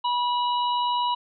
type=harmonic tone; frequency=974 Hz; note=B5; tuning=24 cents flat; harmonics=1 / 3 / 4; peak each=-22 / -32 / -34 dBFS; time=0.04-1.15 s; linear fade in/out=10 ms; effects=none